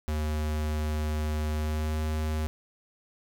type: tone with pitch glide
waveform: square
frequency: 76.4 to 77.6 Hz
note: D#2 to D#2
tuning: -31 to -4 cents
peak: -28 dBFS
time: 0.08-2.47 s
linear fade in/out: 0 ms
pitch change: +27 cents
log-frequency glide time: 1.53-1.99 s
effects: 9-bit